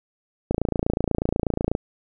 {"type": "click train", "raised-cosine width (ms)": 2, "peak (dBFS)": -8, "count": 36, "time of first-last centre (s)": [0.51, 1.751], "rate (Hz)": 28.2, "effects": []}